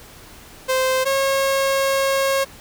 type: tone pair in turn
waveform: sawtooth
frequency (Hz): 520 / 543.7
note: C5 / C#5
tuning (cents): -11 / -34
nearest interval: minor second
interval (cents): 77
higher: second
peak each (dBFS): -13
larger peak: neither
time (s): 0.68-1.05 / 1.05-2.45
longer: second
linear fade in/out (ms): 20
effects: pink hiss -43 dBFS RMS until 2.6 s